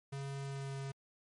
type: tone with pitch glide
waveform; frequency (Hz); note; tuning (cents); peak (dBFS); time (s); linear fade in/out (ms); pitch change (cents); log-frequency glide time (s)
square; 138.2 to 136.77; C#3 to C#3; -5 to -23; -40; 0.12-0.92; 10; -18; 0.44-0.74
effects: MP3 48 kbps